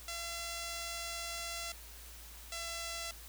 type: tone pair in turn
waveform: 5% pulse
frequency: 679 / 673.5 Hz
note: F5 / E5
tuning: -49 / +37 cents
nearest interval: unison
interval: 14 cents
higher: first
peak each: -28 dBFS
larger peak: neither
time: 0.08-1.72 / 2.52-3.11 s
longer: first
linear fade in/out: 2 ms
effects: added 57 Hz sine -52 dBFS peak until 3.28 s + white hiss -53 dBFS RMS until 3.28 s